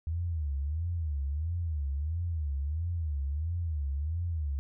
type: tone with vibrato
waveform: sine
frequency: 77.4 Hz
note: D#2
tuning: 9 cents flat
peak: -29 dBFS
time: 0.07-4.59 s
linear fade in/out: 0 ms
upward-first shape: sine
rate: 1.5 Hz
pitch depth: 200 cents each way
effects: none